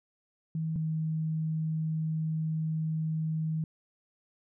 sine tone pair in turn, 160 / 158.35 Hz, D#3 / D#3, +49 / +31 cents, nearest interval unison, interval 18 cents, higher first, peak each -29 / -28 dBFS, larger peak second, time 0.55-0.76 / 0.76-3.64 s, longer second, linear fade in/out 2 ms, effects none

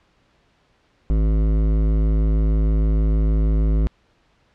sine tone with hard clipping, 53.2 Hz, G#1, 42 cents sharp, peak -17 dBFS, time 1.1-3.87 s, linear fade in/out 0 ms, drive 14 dB, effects pink hiss -61 dBFS RMS until 4.54 s + low-pass 4000 Hz 12 dB/octave

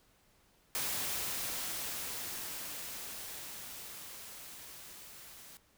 white noise with level ramp, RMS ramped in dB -35 to -53 dBFS, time 0.75-5.57 s, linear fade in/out 0 ms, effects pink hiss -68 dBFS RMS until 5.77 s

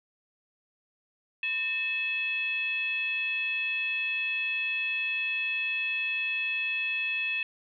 sine tone with frequency modulation, 2589 Hz, E7, 32 cents flat, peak -27 dBFS, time 1.43-7.43 s, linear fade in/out 2 ms, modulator 779 Hz, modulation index 0.57, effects none

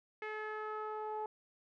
sawtooth tone with low-pass filter sweep, 429.6 Hz, A4, 41 cents flat, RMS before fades -41 dBFS, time 0.22-1.26 s, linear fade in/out 2 ms, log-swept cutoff 2100 to 860 Hz, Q 3.4, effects none

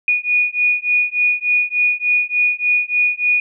sine beating tone pair, 2457 / 2460.4 Hz, D#7 / D#7, -22 / -20 cents, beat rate 3.4 Hz, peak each -17 dBFS, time 0.08-3.4 s, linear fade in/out 2 ms, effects none

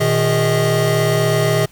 square tone cluster, 120 / 156.4 / 408.4 / 633 Hz, B2 / D#3 / G#4 / D#5, -49 / +9 / -29 / +30 cents, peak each -20 dBFS, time 0-1.66 s, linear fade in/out 10 ms, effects pink hiss -49 dBFS RMS until 1.71 s

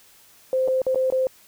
sine tone with dropouts, 520 Hz, C5, 11 cents flat, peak -18 dBFS, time 0.53-1.27 s, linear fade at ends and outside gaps 1 ms, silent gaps 0.677-0.683 / 0.818-0.866 / 0.947-0.957 / 1.102-1.123 s, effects white hiss -53 dBFS RMS until 1.47 s

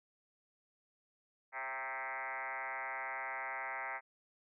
sine tone with frequency modulation, 1440 Hz, F#6, 47 cents flat, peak -38 dBFS, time 1.52-4.01 s, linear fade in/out 50 ms, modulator 129 Hz, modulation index 5.8, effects none

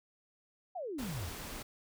sine exponential sweep, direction down, 784 to 70.7 Hz, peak -37 dBFS, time 0.75-1.3 s, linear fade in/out 10 ms
pink noise, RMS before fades -44 dBFS, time 0.98-1.63 s, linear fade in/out 10 ms
effects none

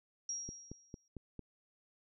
sine tone with exponential decay, 5650 Hz, F8, 19 cents sharp, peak -35 dBFS, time 0.29-1.08 s, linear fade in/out 2 ms, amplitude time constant 170 ms
click train, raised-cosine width 3 ms, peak -32 dBFS, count 5, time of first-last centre 0.49-1.393 s, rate 4.43 Hz
effects none

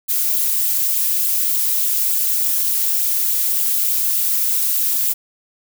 violet noise with flanger, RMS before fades -18 dBFS, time 0.08-5.14 s, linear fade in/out 20 ms, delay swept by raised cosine 0.25 to 6.15 ms, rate 3.4 Hz, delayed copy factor +0.75, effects none

